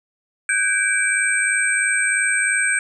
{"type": "tone cluster", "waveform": "sine", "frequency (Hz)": [1518, 1621, 2323, 8340], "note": ["F#6", "G#6", "D7", "C9"], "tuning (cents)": [44, -42, -20, -7], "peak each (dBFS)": -22, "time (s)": [0.49, 2.79], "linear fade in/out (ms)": 2, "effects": []}